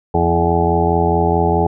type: harmonic tone with a mistuned harmonic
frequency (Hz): 84.7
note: E2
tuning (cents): +48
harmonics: 1 / 2 / 3 / 4 / 5 / 7 / 8 / 9 / 10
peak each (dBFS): -19 / -20 / -27 / -22 / -18 / -26 / -27 / -19 / -21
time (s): 0.14-1.67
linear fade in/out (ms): 5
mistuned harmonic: 3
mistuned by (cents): -17
effects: none